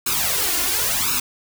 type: noise with flanger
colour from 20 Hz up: white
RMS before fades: -21 dBFS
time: 0.06-1.2 s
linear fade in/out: 5 ms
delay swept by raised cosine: 0.75 to 2.85 ms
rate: 0.94 Hz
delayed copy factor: +0.9
effects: none